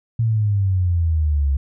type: exponential sweep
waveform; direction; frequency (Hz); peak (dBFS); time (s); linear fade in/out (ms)
sine; down; 116.54 to 67.4; -15; 0.19-1.57; 5
effects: none